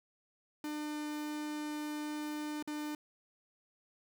45% pulse tone with dropouts, 300.2 Hz, D4, 38 cents sharp, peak -37 dBFS, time 0.64-2.95 s, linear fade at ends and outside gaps 2 ms, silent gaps 2.626-2.675 s, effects none

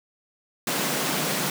pink high-pass noise, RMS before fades -26 dBFS, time 0.67-1.5 s, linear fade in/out 2 ms, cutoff 140 Hz, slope 96 dB/octave, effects none

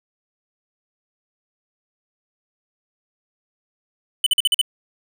square tone bursts, 3000 Hz, F#7, 23 cents sharp, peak -14 dBFS, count 6, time 4.24-4.614 s, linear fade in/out 2 ms, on 24 ms, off 46 ms, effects none

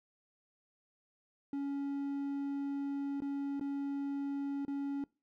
triangle tone with dropouts, 280 Hz, C#4, 18 cents sharp, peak -32 dBFS, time 1.53-5.04 s, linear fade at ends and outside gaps 2 ms, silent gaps 3.204-3.22 / 3.597-3.61 / 4.651-4.68 s, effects noise-tail reverb RT60 0.3 s tail -23 dB re dry

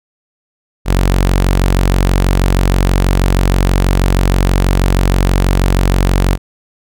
sawtooth tone, 46.25 Hz, F#1, in tune, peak -5 dBFS, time 0.85-6.38 s, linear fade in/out 50 ms, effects none

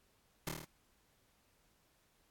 pink noise with echo, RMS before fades -38 dBFS, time 0.47-0.49 s, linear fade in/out 2 ms, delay 26 ms, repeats 6, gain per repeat -2 dB, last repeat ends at 0.646 s, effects pink hiss -73 dBFS RMS until 2.3 s + AAC 64 kbps

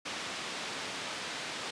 white band-pass noise, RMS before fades -39 dBFS, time 0.05-1.71 s, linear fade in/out 10 ms, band 150 to 3900 Hz, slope 12 dB/octave, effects resampled to 22050 Hz

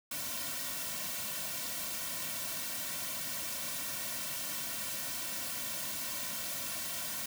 white noise with comb filter, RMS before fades -38 dBFS, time 0.11-7.26 s, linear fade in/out 5 ms, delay 2.4 ms, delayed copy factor -1, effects none

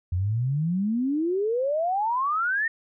sine exponential sweep, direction up, 85.5 to 1864.7 Hz, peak -22 dBFS, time 0.12-2.68 s, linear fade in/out 5 ms, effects none

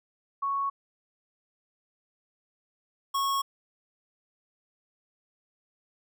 sine / square tone pair in turn, 1108.7 / 1099.8 Hz, C#6 / C#6, 0 / -14 cents, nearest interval unison, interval 14 cents, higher first, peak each -26 dBFS, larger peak neither, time 0.42-0.7 / 3.14-3.42 s, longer neither, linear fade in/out 10 ms, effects none

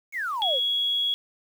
sine exponential sweep, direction down, 2300 to 466.2 Hz, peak -26 dBFS, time 0.12-0.6 s, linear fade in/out 50 ms
sine tone, 3336 Hz, G#7, 7 cents sharp, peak -22 dBFS, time 0.42-1.14 s, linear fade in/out 0 ms
effects 8-bit

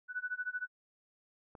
sine tone with tremolo, 1487 Hz, F#6, 8 cents sharp, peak -32 dBFS, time 0.08-0.68 s, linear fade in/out 50 ms, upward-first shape sine, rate 13 Hz, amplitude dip 95%
click, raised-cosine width 1 ms, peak -37 dBFS, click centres 1.552 s
effects none

